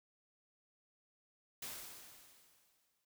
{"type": "noise with exponential decay", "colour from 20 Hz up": "white", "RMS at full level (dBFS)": -44, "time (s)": [1.62, 3.05], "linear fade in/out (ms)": 5, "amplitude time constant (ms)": 310, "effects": []}